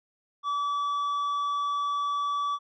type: tone with tanh clipping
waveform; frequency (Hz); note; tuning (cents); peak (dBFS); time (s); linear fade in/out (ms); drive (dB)
triangle; 1150; D6; -37; -27; 0.43-2.59; 50; 10
effects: none